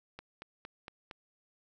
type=click train; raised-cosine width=0.3 ms; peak=-28 dBFS; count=5; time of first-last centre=0.19-1.112 s; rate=4.34 Hz; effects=none